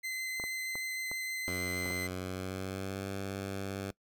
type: tone with vibrato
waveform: 40% pulse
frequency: 2055 Hz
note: C7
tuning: 32 cents flat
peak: -34 dBFS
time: 0.03-2.08 s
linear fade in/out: 20 ms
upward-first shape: triangle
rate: 6.4 Hz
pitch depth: 10 cents each way
type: clicks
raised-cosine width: 1 ms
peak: -29 dBFS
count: 7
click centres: 0.399 / 0.439 / 0.755 / 1.115 / 1.484 / 1.86 / 1.906 s
type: tone with pitch glide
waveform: 10% pulse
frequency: 90.5 to 97.56 Hz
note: F#2 to G2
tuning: -38 to -8 cents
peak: -28 dBFS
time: 1.48-3.91 s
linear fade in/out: 0 ms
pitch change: +130 cents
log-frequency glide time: 1.92-3.08 s
effects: noise-tail reverb RT60 0.1 s tail -21 dB re dry